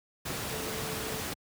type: tone in noise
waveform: sine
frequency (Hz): 440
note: A4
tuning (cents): 0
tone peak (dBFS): -40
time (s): 0.51-1.21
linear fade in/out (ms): 10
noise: pink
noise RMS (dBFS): -35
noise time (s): 0.25-1.34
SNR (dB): -8
effects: high-pass 80 Hz 12 dB/octave